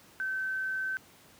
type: tone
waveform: sine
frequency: 1538 Hz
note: G6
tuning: 33 cents flat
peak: -30 dBFS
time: 0.2-0.97 s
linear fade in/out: 0 ms
effects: pink hiss -57 dBFS RMS until 1.39 s + high-pass 100 Hz 12 dB/octave